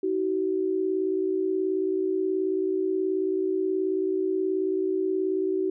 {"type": "tone pair together", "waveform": "sine", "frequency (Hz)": [319.2, 377.8], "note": ["D#4", "F#4"], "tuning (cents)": [44, 36], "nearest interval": "minor third", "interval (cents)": 292, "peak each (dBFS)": [-29, -24], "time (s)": [0.03, 5.7], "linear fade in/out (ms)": 5, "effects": []}